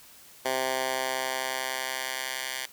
10% pulse tone with high-pass filter sweep, 130.81 Hz, C3, in tune, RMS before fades -31 dBFS, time 0.45-2.66 s, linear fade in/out 5 ms, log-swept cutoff 540 to 1900 Hz, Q 0.8, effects white hiss -52 dBFS RMS until 2.72 s

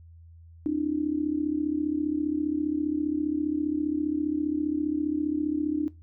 sine tone with amplitude modulation, 300.6 Hz, D4, 40 cents sharp, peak -20 dBFS, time 0.66-5.88 s, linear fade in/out 0 ms, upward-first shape sine, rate 35 Hz, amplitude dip 80%, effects noise-tail reverb RT60 0.2 s tail -17 dB re dry + added 83 Hz sine -47 dBFS peak until 6.02 s

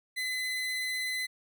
30% pulse tone, 2023 Hz, B6, 41 cents sharp, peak -28 dBFS, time 0.16-1.27 s, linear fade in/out 20 ms, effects none

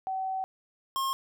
sine / square tone pair in turn, 761 / 1073.1 Hz, F#5 / C6, +48 / +43 cents, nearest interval tritone, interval 595 cents, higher second, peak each -29 / -28 dBFS, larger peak second, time 0.07-0.44 / 0.96-1.13 s, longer first, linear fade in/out 0 ms, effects none

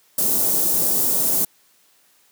white band-stop noise, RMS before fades -19 dBFS, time 0.18-1.45 s, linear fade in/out 5 ms, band 530 to 9100 Hz, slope 12 dB/octave, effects white hiss -58 dBFS RMS until 2.31 s + high-pass 150 Hz 12 dB/octave

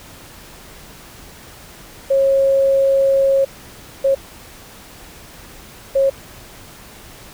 sine tone bursts at uneven times, 544 Hz, C#5, 33 cents flat, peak -11 dBFS, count 3, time 2.1-3.45 / 4.04-4.15 / 5.95-6.1 s, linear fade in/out 10 ms, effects pink hiss -40 dBFS RMS until 7.33 s

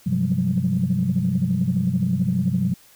sine tone cluster, 97.7 / 128.6 / 174.9 / 186.5 / 201.8 Hz, G2 / C3 / F3 / F#3 / G#3, -5 / -30 / +3 / +14 / -49 cents, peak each -30 / -24 / -23 / -22 / -28 dBFS, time 0.06-2.74 s, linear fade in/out 10 ms, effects tanh soft clip ceiling -9 dBFS + white hiss -52 dBFS RMS until 2.95 s

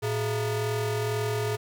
40% pulse ring-modulated tone, 267.9 Hz, C4, 41 cents sharp, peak -22 dBFS, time 0.02-1.57 s, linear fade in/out 20 ms, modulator 155 Hz, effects none

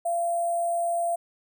sine tone with sample-and-hold, 686 Hz, F5, 31 cents flat, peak -23 dBFS, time 0.05-1.16 s, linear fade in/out 10 ms, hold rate 8820 Hz, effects none

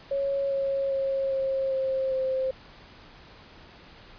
sine tone with pitch steps, 553 / 547.3 / 541.6 / 536 / 530.5 / 525 Hz, C#5 / C#5 / C#5 / C5 / C5 / C5, -4 / -22 / -40 / +42 / +24 / +6 cents, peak -24 dBFS, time 0.11-2.51 s, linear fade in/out 5 ms, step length 400 ms, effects pink hiss -50 dBFS RMS until 4.18 s + resampled to 11025 Hz

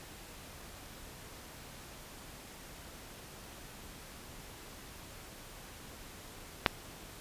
click, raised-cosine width 0.3 ms, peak -6 dBFS, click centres 6.662 s, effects pink hiss -50 dBFS RMS until 7.2 s + resampled to 32000 Hz

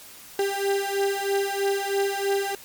35% pulse beating tone pair, 394.9 / 398 Hz, G4 / G4, +13 / +26 cents, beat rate 3.1 Hz, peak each -24 dBFS, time 0.39-2.55 s, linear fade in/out 2 ms, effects white hiss -45 dBFS RMS until 2.64 s + MP3 96 kbps

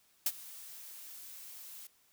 blue noise with ADSR envelope, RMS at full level -28 dBFS, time 0.26-1.87 s, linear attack 4 ms, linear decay 45 ms, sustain -21 dB, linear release 3 ms, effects white hiss -69 dBFS RMS until 2.12 s

